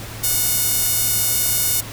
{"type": "tone with high-pass filter", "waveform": "sawtooth", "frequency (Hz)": 729, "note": "F#5", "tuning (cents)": -26, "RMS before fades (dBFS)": -19, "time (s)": [0.23, 1.81], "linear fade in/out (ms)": 10, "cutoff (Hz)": 8300, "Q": 0.53, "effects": ["added 110 Hz sine -34 dBFS peak until 1.92 s", "pink hiss -34 dBFS RMS until 1.92 s"]}